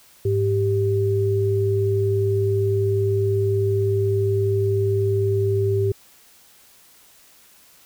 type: tone pair together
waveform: sine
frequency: 103.91 / 392 Hz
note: G#2 / G4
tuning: +1 / 0 cents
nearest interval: octave + major seventh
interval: 2299 cents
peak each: -20 dBFS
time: 0.25-5.92 s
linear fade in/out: 5 ms
effects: white hiss -52 dBFS RMS until 7.85 s